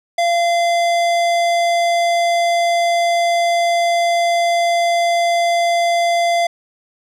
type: tone with hard clipping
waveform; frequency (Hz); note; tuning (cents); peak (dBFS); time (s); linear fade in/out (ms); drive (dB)
sine; 687; F5; -29; -15; 0.18-6.47; 5; 17
effects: none